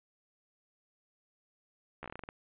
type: slowing click train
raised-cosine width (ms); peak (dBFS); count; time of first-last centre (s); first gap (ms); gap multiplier
0.5; -27; 10; 2.03-2.289; 13; 1.19
effects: resampled to 8000 Hz